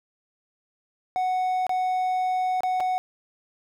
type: tone with dropouts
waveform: triangle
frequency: 740 Hz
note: F#5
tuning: in tune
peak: -20 dBFS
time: 1.16-2.98 s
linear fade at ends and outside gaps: 0 ms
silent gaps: 1.667-1.694 / 2.606-2.634 / 2.801-2.805 s
effects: none